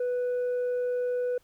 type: tone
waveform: sine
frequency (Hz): 493.9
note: B4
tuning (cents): 0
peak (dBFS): -23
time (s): 0-1.38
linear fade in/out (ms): 5
effects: tanh soft clip ceiling -25 dBFS + pink hiss -66 dBFS RMS until 1.43 s